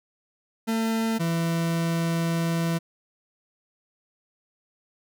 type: tone pair in turn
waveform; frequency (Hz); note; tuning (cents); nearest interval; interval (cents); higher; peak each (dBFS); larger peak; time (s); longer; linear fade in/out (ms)
40% pulse; 224.5 / 166.64; A3 / E3; +35 / +19; perfect fourth; 516; first; -22; neither; 0.67-1.19 / 1.19-2.79; second; 20
effects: none